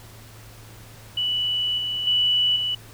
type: tone with level steps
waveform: sine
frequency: 2960 Hz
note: F#7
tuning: in tune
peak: -21 / -24 / -17 / -22 dBFS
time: 1.17-2.75 s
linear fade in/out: 5 ms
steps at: 1.78 / 2.07 / 2.56 s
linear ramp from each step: 2 ms
effects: added 110 Hz sine -45 dBFS peak until 2.93 s + pink hiss -47 dBFS RMS until 2.93 s